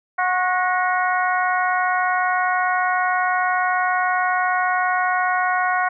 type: harmonic tone with a mistuned harmonic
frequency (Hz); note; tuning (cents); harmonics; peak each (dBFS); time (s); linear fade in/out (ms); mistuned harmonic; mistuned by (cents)
365.3; F#4; -22; 2 / 3 / 4 / 5 / 6; -21 / -23 / -23 / -26 / -32; 0.18-5.89; 10; 5; +46
effects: none